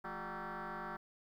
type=tone with frequency modulation; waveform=sine; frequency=215 Hz; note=A3; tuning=40 cents flat; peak=-39 dBFS; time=0.04-0.97 s; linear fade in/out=10 ms; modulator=191 Hz; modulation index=7.6; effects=tanh soft clip ceiling -38 dBFS + 12-bit